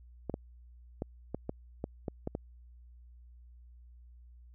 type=clicks; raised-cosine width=2 ms; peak=-21 dBFS; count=9; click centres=0.297 / 0.341 / 1.021 / 1.346 / 1.494 / 1.841 / 2.082 / 2.274 / 2.351 s; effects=added 60 Hz sine -52 dBFS peak until 4.54 s